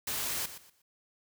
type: noise with echo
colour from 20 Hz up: white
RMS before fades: -34 dBFS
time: 0.07-0.46 s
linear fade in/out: 5 ms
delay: 120 ms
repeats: 3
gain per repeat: -12 dB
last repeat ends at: 0.82 s
effects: none

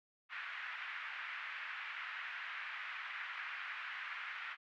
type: band-pass noise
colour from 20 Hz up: pink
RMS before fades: -45 dBFS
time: 0.29-4.57 s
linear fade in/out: 50 ms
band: 1400 to 2400 Hz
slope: 24 dB/octave
effects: none

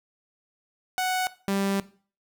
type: tone pair in turn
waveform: sawtooth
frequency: 741 / 196.95 Hz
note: F#5 / G3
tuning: +2 / +8 cents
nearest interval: octave + major seventh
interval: 2294 cents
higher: first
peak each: -20 dBFS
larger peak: neither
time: 0.98-1.27 / 1.48-1.8 s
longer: second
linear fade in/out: 0 ms
effects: noise-tail reverb RT60 0.4 s tail -17 dB re dry

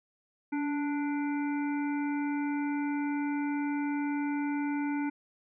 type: harmonic tone with a mistuned harmonic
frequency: 293.7 Hz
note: D4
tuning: in tune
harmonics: 1 / 3 / 5 / 7 / 8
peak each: -29 / -39 / -43 / -46 / -47 dBFS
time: 0.52-5.1 s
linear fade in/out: 10 ms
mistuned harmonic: 1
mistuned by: -36 cents
effects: none

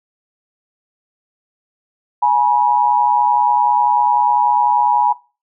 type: tone pair together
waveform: sine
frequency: 838 / 968.2 Hz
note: G#5 / B5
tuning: +15 / -35 cents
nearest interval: minor third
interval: 250 cents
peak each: -14 / -13 dBFS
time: 2.22-5.13 s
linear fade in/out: 10 ms
effects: noise-tail reverb RT60 0.3 s tail -19 dB re dry

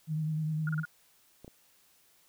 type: tone with vibrato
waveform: sine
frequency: 155.56 Hz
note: D#3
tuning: in tune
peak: -29 dBFS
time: 0.07-0.85 s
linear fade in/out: 50 ms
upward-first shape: sine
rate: 9.8 Hz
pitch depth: 31 cents each way
type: tone bursts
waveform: sine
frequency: 1432 Hz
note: F6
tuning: 43 cents sharp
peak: -34 dBFS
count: 4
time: 0.67-0.853 s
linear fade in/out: 2 ms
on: 21 ms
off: 33 ms
type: clicks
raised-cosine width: 2 ms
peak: -34 dBFS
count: 2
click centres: 1.446 / 1.479 s
effects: white hiss -65 dBFS RMS until 2.28 s

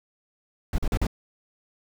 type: noise bursts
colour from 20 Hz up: brown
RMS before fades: -23 dBFS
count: 4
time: 0.73-1.068 s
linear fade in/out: 2 ms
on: 53 ms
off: 42 ms
effects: none

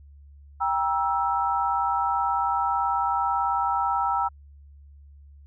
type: chord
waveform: sine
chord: E diminished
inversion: first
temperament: just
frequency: 791.1 / 949.3 / 1318.5 Hz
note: G5 / Bb5 / E6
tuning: +16 / +31 / 0 cents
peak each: -26 dBFS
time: 0.6-4.29 s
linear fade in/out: 20 ms
effects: added 71 Hz sine -46 dBFS peak until 5.46 s

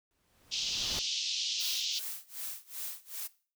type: noise with exponential growth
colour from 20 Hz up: pink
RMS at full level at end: -39 dBFS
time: 0.11-0.99 s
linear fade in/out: 0 ms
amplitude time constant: 190 ms
type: band-pass noise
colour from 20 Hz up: pink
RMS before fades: -34 dBFS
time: 0.51-2 s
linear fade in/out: 20 ms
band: 2900 to 6200 Hz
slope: 48 dB/octave
type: noise with tremolo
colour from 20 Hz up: blue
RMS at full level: -38 dBFS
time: 1.59-3.28 s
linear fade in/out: 20 ms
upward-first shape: sine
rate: 2.6 Hz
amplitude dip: 95%
effects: noise-tail reverb RT60 0.4 s tail -19 dB re dry

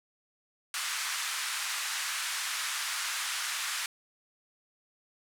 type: band-pass noise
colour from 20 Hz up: pink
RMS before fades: -34 dBFS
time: 0.74-3.86 s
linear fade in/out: 2 ms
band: 1200 to 11000 Hz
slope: 24 dB/octave
effects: none

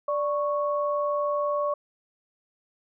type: tone pair together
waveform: sine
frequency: 586.4 / 1107 Hz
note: D5 / C#6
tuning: -3 / -3 cents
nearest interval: major seventh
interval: 1100 cents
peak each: -25 / -28 dBFS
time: 0.08-1.74 s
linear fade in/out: 5 ms
effects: none

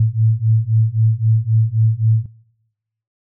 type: beating tone pair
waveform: sine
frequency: 109.3 / 113.1 Hz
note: A2 / A2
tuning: -11 / +48 cents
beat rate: 3.8 Hz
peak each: -15 dBFS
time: 0-2.26 s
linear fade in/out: 5 ms
effects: noise-tail reverb RT60 1.0 s tail -25 dB re dry

